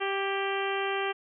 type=harmonic tone with a mistuned harmonic; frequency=392 Hz; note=G4; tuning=in tune; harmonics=1 / 2 / 3 / 4 / 5 / 6 / 7 / 8; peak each=-31 / -34 / -36 / -37 / -38 / -39 / -39 / -40 dBFS; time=0-1.13 s; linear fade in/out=20 ms; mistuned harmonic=4; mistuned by=+22 cents; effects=none